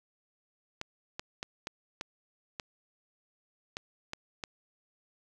clicks, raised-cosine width 0.2 ms, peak -19 dBFS, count 9, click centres 0.814 / 1.195 / 1.429 / 1.671 / 2.011 / 2.598 / 3.769 / 4.134 / 4.438 s, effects none

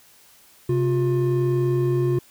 triangle tone pair together, 132.09 / 355.6 Hz, C3 / F4, +17 / +31 cents, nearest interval octave + perfect fourth, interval 1714 cents, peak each -19 dBFS, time 0.69-2.19 s, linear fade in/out 5 ms, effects white hiss -53 dBFS RMS until 2.3 s

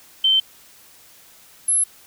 sine tone pair in turn, 3102 / 11010 Hz, G7 / F9, -19 / -26 cents, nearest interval octave + minor seventh, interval 2193 cents, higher second, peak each -13 / -15 dBFS, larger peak first, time 0.24-0.4 / 1.68-1.84 s, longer neither, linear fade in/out 5 ms, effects white hiss -49 dBFS RMS until 2.06 s

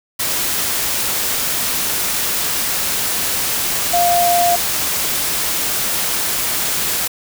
sine tone in noise, 699 Hz, F5, 1 cent sharp, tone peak -12 dBFS, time 3.93-4.56 s, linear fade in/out 10 ms, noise white, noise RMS -19 dBFS, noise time 0.19-7.08 s, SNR +4 dB, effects none

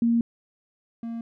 sine / triangle tone pair in turn, 233.1 / 230.8 Hz, A#3 / A#3, 0 / -17 cents, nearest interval unison, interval 17 cents, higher first, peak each -18 / -28 dBFS, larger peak first, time 0.02-0.21 / 1.03-1.21 s, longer first, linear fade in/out 2 ms, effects none

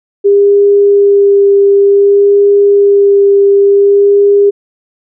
sine tone with vibrato, 401.6 Hz, G4, 42 cents sharp, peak -3 dBFS, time 0.24-4.51 s, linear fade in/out 20 ms, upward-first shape sine, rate 0.55 Hz, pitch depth 11 cents each way, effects none

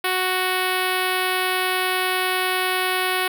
5% pulse tone with notch filter, 370 Hz, F#4, in tune, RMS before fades -22 dBFS, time 0.04-3.28 s, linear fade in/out 5 ms, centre 6100 Hz, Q 0.76, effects none

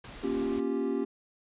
pink noise, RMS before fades -45 dBFS, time 0.04-0.6 s, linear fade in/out 2 ms
triangle chord, G half-diminished seventh, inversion first, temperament equal with one note detuned, 236.9 / 277.2 / 349.2 / 392 Hz, Bb3 / Db4 / F4 / G4, +28 / 0 / 0 / 0 cents, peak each -32 / -30 / -34 / -30 dBFS, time 0.23-1.05 s, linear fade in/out 10 ms
effects resampled to 8000 Hz

